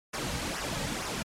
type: noise with flanger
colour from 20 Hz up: pink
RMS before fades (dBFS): -33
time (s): 0.13-1.23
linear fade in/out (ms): 10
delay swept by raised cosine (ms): 0.24 to 2.94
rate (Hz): 2.2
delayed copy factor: -0.65
effects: low-pass 9000 Hz 12 dB/octave + MP3 96 kbps